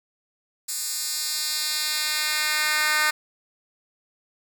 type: tone with high-pass filter sweep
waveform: 10% pulse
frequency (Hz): 304.7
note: D#4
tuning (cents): -36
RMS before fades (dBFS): -25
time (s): 0.68-3.11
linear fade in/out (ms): 10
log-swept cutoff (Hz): 7200 to 1600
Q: 1.2
effects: none